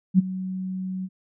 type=tone with ADSR envelope; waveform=sine; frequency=186.9 Hz; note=F#3; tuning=18 cents sharp; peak=-10 dBFS; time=0.14-1.09 s; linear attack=47 ms; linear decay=19 ms; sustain=-17 dB; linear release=46 ms; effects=none